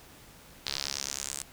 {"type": "tone with band-pass filter sweep", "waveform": "sawtooth", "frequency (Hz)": 69.4, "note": "C#2", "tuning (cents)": 3, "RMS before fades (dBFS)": -36, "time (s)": [0.66, 1.43], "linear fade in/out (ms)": 5, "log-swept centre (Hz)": [4300, 8400], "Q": 3, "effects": ["pink hiss -53 dBFS RMS until 1.52 s"]}